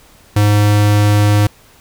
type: tone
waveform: square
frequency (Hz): 103.83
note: G#2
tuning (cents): 0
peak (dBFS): -9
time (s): 0.36-1.47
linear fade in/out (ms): 5
effects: pink hiss -46 dBFS RMS until 1.8 s